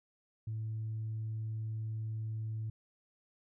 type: tone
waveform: sine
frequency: 110 Hz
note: A2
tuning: in tune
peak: -34 dBFS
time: 0.47-2.7 s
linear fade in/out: 5 ms
effects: tanh soft clip ceiling -32 dBFS